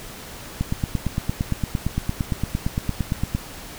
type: click train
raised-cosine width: 5 ms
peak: -9 dBFS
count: 25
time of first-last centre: 0.61-3.35 s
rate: 8.76 Hz
effects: pink hiss -38 dBFS RMS until 3.78 s